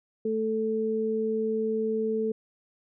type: tone pair together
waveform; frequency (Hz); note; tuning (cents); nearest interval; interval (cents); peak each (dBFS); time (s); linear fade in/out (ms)
sine; 220 / 440; A3 / A4; 0 / 0; octave; 1200; -30 / -26; 0.25-2.32; 5
effects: none